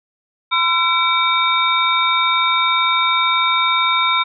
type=tone cluster; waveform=sine; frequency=1017 / 1350 / 2299 / 3688 Hz; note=C6 / E6 / D7 / A#7; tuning=-50 / +41 / -37 / -19 cents; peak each=-19 dBFS; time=0.51-4.24 s; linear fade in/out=20 ms; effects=none